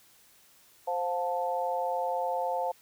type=chord; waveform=sine; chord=F major; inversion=second; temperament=equal with one note detuned; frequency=523.3 / 709.8 / 880 Hz; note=C5 / F5 / A5; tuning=0 / +28 / 0 cents; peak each=-32 dBFS; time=0.87-2.72 s; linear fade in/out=10 ms; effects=white hiss -60 dBFS RMS until 2.81 s